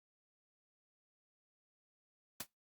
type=noise with exponential decay; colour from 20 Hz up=white; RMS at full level=-35 dBFS; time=2.4-2.47 s; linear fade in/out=5 ms; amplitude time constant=15 ms; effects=noise-tail reverb RT60 0.2 s tail -24 dB re dry + Opus 48 kbps